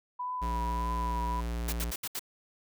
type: tone with vibrato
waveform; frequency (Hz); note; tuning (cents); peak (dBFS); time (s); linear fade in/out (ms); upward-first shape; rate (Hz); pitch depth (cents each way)
sine; 987.8; B5; 0; -32; 0.19-1.41; 10; triangle; 1.7; 29
type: tone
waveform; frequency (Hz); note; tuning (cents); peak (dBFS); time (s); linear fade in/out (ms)
square; 58.27; A#1; 0; -32; 0.41-1.92; 20
type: noise bursts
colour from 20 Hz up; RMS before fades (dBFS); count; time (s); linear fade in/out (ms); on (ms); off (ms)
white; -35; 5; 1.68-2.194; 5; 46; 71
effects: none

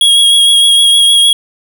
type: tone with vibrato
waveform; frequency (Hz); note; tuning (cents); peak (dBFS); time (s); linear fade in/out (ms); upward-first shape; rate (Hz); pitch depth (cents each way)
square; 3300; G#7; -12; -5; 0.01-1.33; 2; sine; 6.5; 20
effects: none

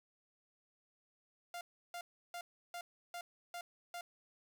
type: tone bursts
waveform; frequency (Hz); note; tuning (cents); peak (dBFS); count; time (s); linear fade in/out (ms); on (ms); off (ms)
sawtooth; 698.5; F5; 0; -39; 7; 1.54-4.01; 2; 70; 330
effects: none

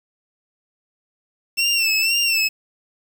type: tone with vibrato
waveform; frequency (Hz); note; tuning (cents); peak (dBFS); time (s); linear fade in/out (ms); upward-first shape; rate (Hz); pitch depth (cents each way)
25% pulse; 2688; E7; +33; -13; 1.57-2.49; 20; sine; 2; 69
effects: 7-bit

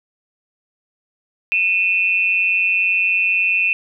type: tone pair together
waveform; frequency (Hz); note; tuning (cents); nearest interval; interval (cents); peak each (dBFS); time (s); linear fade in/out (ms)
sine; 2477 / 2665; D#7 / E7; -8 / +18; minor second; 126; -17; 1.52-3.73; 0
effects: none

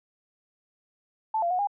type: tone with pitch steps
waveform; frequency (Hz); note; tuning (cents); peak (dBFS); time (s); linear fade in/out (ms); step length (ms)
sine; 878 / 688 / 729 / 812; A5 / F5 / F#5 / G#5; -4 / -26 / -26 / -39; -23; 1.34-1.672; 5; 83
effects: none

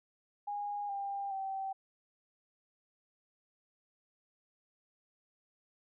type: tone with pitch steps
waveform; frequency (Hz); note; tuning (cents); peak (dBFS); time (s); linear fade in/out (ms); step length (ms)
sine; 820 / 796.7 / 774; G#5 / G5 / G5; -22 / +28 / -22; -35; 0.47-1.73; 10; 420
effects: none

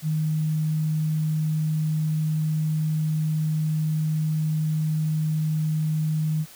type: tone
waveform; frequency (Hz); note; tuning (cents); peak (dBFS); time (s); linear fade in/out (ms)
sine; 155.56; D#3; 0; -21; 0.02-6.46; 50
effects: white hiss -47 dBFS RMS until 6.55 s

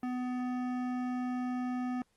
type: tone with hard clipping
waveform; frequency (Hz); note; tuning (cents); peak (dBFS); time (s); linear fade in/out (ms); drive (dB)
sine; 250; B3; +21; -34; 0.03-2.02; 2; 14
effects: pink hiss -74 dBFS RMS until 2.16 s + Opus 24 kbps

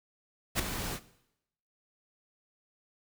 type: noise with ADSR envelope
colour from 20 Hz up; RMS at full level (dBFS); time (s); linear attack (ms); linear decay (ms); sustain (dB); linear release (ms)
pink; -25; 0.55-1; 44; 5; -11; 62
effects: noise-tail reverb RT60 0.8 s tail -17 dB re dry

